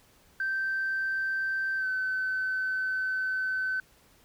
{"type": "tone with pitch glide", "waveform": "sine", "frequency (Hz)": [1558, 1523.3], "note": ["G6", "F#6"], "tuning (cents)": [-11, 50], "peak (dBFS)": -26, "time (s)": [0.4, 3.8], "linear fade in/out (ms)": 2, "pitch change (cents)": -39, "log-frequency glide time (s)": [1.77, 1.87], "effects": ["tanh soft clip ceiling -23 dBFS", "pink hiss -61 dBFS RMS until 4.24 s"]}